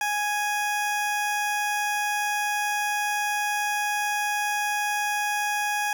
20% pulse tone, 830.6 Hz, G#5, in tune, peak -19 dBFS, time 0.01-5.93 s, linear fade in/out 2 ms, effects none

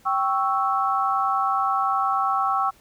sine chord, C# diminished, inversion second, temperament equal with one note detuned, 779.9 / 1108.7 / 1318.5 Hz, G5 / C#6 / E6, -9 / 0 / 0 cents, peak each -24 dBFS, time 0.05-2.71 s, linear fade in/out 20 ms, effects pink hiss -56 dBFS RMS until 2.8 s

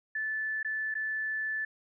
sine tone with dropouts, 1747 Hz, A6, 13 cents flat, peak -30 dBFS, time 0.15-1.65 s, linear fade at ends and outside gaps 5 ms, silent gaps 0.63-0.647 / 0.942-0.951 s, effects none

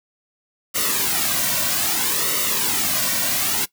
white noise with flanger, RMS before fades -21 dBFS, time 0.74-3.66 s, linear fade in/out 20 ms, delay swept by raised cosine 1.2 to 2.4 ms, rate 0.62 Hz, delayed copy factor -0.7, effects noise-tail reverb RT60 0.1 s tail -19 dB re dry

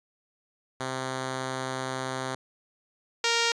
5% pulse tone pair in turn, 130.81 / 465.2 Hz, C3 / A#4, 0 / -4 cents, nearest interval octave + minor seventh, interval 2196 cents, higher second, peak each -19 / -11 dBFS, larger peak second, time 0.8-2.35 / 3.24-3.52 s, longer first, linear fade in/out 2 ms, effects resampled to 22050 Hz

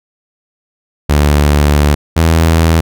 sawtooth tone pair in turn, 73.42 / 81.66 Hz, D2 / E2, 0 / -16 cents, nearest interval major second, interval 184 cents, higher second, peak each -3 dBFS, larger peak neither, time 1.09-1.95 / 2.16-2.81 s, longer first, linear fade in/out 10 ms, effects none

